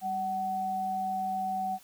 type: tone pair together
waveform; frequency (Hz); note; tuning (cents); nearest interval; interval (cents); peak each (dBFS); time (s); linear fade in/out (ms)
sine; 196 / 752.1; G3 / F#5; 0 / +28; octave + major seventh; 2328; -40 / -29; 0.01-1.79; 50
effects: white hiss -57 dBFS RMS until 1.83 s